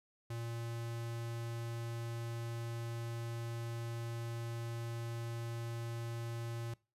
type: tone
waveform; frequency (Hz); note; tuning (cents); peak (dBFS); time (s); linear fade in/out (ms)
square; 116.54; A#2; 0; -40; 0.3-6.74; 5
effects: noise-tail reverb RT60 0.3 s tail -22 dB re dry + resampled to 32000 Hz